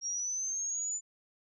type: linear sweep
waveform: sine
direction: up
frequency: 5588 to 7060 Hz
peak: -32 dBFS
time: 0.01-1.01 s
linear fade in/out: 50 ms
effects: none